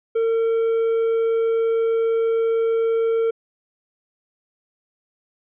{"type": "tone", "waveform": "triangle", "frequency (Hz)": 454.4, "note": "A#4", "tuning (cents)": -44, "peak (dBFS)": -15, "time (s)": [0.15, 3.31], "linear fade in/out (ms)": 10, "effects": ["resampled to 8000 Hz"]}